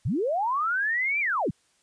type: linear two-way sweep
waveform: sine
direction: up then down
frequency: 82.6 to 2399 to 82.6 Hz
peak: -23 dBFS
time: 0.05-1.51 s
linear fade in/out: 10 ms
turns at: 1.2 s
effects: white hiss -66 dBFS RMS until 1.82 s + resampled to 22050 Hz